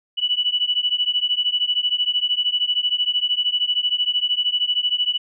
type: beating tone pair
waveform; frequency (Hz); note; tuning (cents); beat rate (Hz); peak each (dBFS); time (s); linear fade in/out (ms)
sine; 2950 / 2963; F#7 / F#7; -6 / +2; 13; -21; 0.17-5.18; 20
effects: none